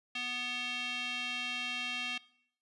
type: tone with band-pass filter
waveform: square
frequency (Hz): 246.9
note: B3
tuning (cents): 0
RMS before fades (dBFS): -37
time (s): 0.15-2.18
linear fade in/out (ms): 5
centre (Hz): 2900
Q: 3.8
effects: noise-tail reverb RT60 0.7 s tail -21 dB re dry + resampled to 24000 Hz